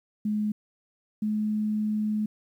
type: tone pair in turn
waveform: sine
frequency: 211.3 / 213.1 Hz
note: G#3 / G#3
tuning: +30 / +45 cents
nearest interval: unison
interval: 15 cents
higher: second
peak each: -24 dBFS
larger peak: neither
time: 0.25-0.52 / 1.22-2.26 s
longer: second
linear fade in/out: 5 ms
effects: 10-bit